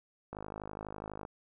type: click train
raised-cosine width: 1 ms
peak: -27 dBFS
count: 49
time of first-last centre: 0.33-1.251 s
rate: 52.1 Hz
effects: none